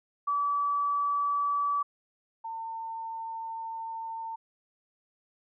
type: tone pair in turn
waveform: sine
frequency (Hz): 1150 / 903.3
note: D6 / A5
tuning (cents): -37 / +45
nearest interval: major third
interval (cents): 418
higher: first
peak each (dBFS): -25 / -34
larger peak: first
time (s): 0.27-1.83 / 2.44-4.36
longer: second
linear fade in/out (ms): 10
effects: none